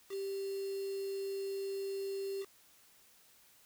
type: tone with quantisation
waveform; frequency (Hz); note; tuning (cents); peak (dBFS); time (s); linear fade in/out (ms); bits
sine; 392; G4; 0; -36; 0.09-2.46; 50; 8
effects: white hiss -64 dBFS RMS until 3.65 s